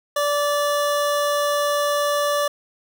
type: tone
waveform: 25% pulse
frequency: 581 Hz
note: D5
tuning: 19 cents flat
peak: -15 dBFS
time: 0.16-2.48 s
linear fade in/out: 5 ms
effects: none